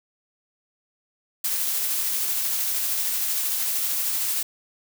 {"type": "noise with tremolo", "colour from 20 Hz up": "blue", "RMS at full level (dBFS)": -24, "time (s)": [1.44, 4.43], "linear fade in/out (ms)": 5, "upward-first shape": "triangle", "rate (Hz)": 13, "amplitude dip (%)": 25, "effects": []}